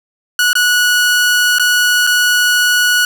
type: tone with dropouts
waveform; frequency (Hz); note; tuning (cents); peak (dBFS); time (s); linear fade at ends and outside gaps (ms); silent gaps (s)
sawtooth; 1466; F#6; -16; -6; 0.39-3.05; 2; 0.531-0.553 / 1.585-1.596 / 2.068-2.072
effects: none